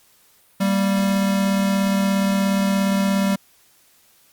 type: tone pair together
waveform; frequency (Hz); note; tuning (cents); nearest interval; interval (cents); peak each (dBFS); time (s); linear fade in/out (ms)
square; 195.6 / 232.6; G3 / A#3; -4 / -4; minor third; 300; -18 / -27; 0.6-3.36; 10
effects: white hiss -56 dBFS RMS until 4.32 s + Opus 48 kbps